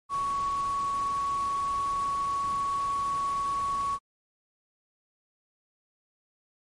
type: tone in noise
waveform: sine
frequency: 1117 Hz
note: C#6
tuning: 13 cents sharp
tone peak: -26 dBFS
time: 0.09-3.99 s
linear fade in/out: 50 ms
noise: pink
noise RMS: -44 dBFS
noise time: 0.09-3.99 s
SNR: +15 dB
effects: MP3 48 kbps